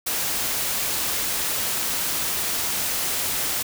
white noise, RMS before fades -25 dBFS, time 0.06-3.63 s, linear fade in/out 10 ms, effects none

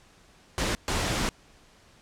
pink noise bursts at uneven times, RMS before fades -27 dBFS, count 2, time 0.58-0.75 / 0.88-1.29 s, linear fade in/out 0 ms, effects pink hiss -57 dBFS RMS until 2.01 s + low-pass 8000 Hz 12 dB/octave

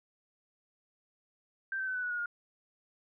sine tone with pitch steps, 1568 / 1542.8 / 1518.1 / 1493.7 / 1469.8 / 1446.2 / 1423 Hz, G6 / G6 / F#6 / F#6 / F#6 / F#6 / F6, 0 / -28 / +44 / +16 / -12 / -40 / +32 cents, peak -32 dBFS, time 1.72-2.259 s, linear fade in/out 2 ms, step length 77 ms, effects none

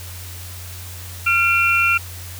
sine tone cluster, 1380 / 2379 / 2723 Hz, F6 / D7 / F7, -21 / +22 / -44 cents, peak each -18 dBFS, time 1.26-1.98 s, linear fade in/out 10 ms, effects added 89 Hz sine -33 dBFS peak until 2.39 s + white hiss -37 dBFS RMS until 2.39 s

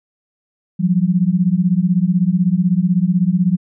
sine beating tone pair, 172.1 / 188.1 Hz, F3 / F#3, -25 / +29 cents, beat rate 16 Hz, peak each -15 dBFS, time 0.79-3.57 s, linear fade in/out 20 ms, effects none

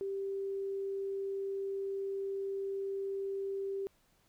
sine tone, 392 Hz, G4, in tune, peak -34 dBFS, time 0.01-3.87 s, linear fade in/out 0 ms, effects pink hiss -71 dBFS RMS until 4.28 s

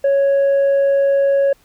triangle tone with tanh clipping, 554.4 Hz, C#5, in tune, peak -12 dBFS, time 0.04-1.53 s, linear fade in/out 5 ms, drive 7 dB, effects pink hiss -55 dBFS RMS until 1.64 s

